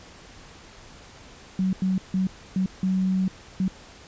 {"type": "tone bursts at uneven times", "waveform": "sine", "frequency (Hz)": 187.8, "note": "F#3", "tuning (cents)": 26, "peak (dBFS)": -20, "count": 6, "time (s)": [[1.59, 1.73], [1.82, 1.98], [2.14, 2.27], [2.56, 2.66], [2.83, 3.28], [3.6, 3.68]], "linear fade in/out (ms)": 2, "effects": ["pink hiss -47 dBFS RMS until 4.07 s", "resampled to 16000 Hz"]}